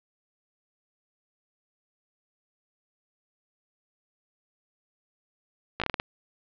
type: slowing click train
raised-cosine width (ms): 0.3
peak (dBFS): -11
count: 7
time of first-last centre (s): 5.8-5.999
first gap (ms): 16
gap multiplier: 1.29
effects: low-pass 4000 Hz 12 dB/octave